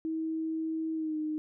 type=tone with pitch glide; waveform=sine; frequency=320.4 to 307.9 Hz; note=E4 to D#4; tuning=-49 to -18 cents; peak=-30 dBFS; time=0.05-1.38 s; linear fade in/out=0 ms; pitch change=-69 cents; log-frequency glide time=0.94-1.17 s; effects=none